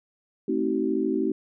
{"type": "chord", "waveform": "sine", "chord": "A diminished seventh", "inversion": "none", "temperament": "just", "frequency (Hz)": [220, 264, 316.8, 380.2], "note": ["A3", "C4", "Eb4", "Gb4"], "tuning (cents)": [0, 16, 31, 47], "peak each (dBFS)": [-30, -28, -27, -27], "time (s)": [0.48, 1.32], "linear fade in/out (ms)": 5, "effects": []}